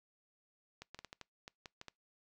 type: clicks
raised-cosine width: 0.2 ms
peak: -30 dBFS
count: 10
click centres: 0.82 / 0.946 / 0.99 / 1.047 / 1.129 / 1.213 / 1.479 / 1.658 / 1.814 / 1.883 s
effects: noise-tail reverb RT60 0.2 s tail -25 dB re dry